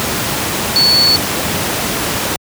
sine tone in noise, 4435 Hz, C#8, in tune, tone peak -8 dBFS, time 0.76-1.16 s, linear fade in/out 0 ms, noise pink, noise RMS -17 dBFS, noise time 0-2.36 s, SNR +6 dB, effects high-pass 100 Hz 12 dB/octave

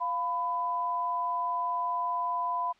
sine tone pair together, 699 / 1000.1 Hz, F5 / B5, +1 / +21 cents, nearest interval tritone, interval 620 cents, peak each -35 / -28 dBFS, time 0-2.73 s, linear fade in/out 20 ms, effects white hiss -62 dBFS RMS until 2.79 s + low-pass 3000 Hz 12 dB/octave

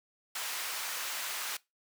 pink high-pass noise, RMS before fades -37 dBFS, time 0.35-1.57 s, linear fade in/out 5 ms, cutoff 1200 Hz, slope 12 dB/octave, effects noise-tail reverb RT60 0.2 s tail -21 dB re dry

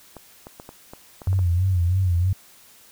clicks, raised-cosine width 1 ms, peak -24 dBFS, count 9, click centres 0.167 / 0.469 / 0.599 / 0.691 / 0.935 / 1.218 / 1.273 / 1.33 / 1.391 s
sine tone with vibrato, 90.5 Hz, F#2, 38 cents flat, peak -17 dBFS, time 1.27-2.33 s, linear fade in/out 5 ms, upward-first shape sine, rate 3.1 Hz, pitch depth 96 cents each way
effects white hiss -51 dBFS RMS until 2.91 s

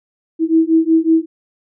sine beating tone pair, 321.5 / 326.9 Hz, E4 / E4, -43 / -14 cents, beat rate 5.4 Hz, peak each -13 dBFS, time 0.39-1.26 s, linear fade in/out 50 ms, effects none

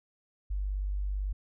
sine tone, 49 Hz, G1, in tune, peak -29 dBFS, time 0.5-1.33 s, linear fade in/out 10 ms, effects none

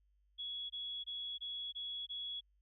sine tone bursts, 3360 Hz, G#7, 19 cents sharp, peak -40 dBFS, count 6, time 0.38-2.41 s, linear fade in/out 20 ms, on 320 ms, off 22 ms, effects added 50 Hz sine -70 dBFS peak until 2.61 s

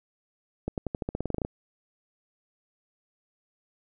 accelerating click train, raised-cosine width 2 ms, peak -16 dBFS, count 14, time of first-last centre 0.68-1.449 s, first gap 98 ms, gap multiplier 0.91, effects none

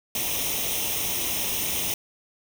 white noise with comb filter, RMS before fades -27 dBFS, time 0.15-1.94 s, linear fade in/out 2 ms, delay 0.33 ms, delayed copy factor +0.7, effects none

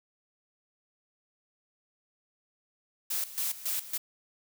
blue noise with tremolo, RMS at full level -31 dBFS, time 3.1-3.98 s, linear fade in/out 10 ms, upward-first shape square, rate 3.6 Hz, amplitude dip 80%, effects none

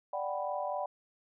sine chord, G major seventh, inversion second, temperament equal, 587.3 / 740 / 784 / 987.8 Hz, D5 / F#5 / G5 / B5, 0 / 0 / 0 / 0 cents, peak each -36 / -38 / -39 / -39 dBFS, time 0.13-0.86 s, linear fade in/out 5 ms, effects none

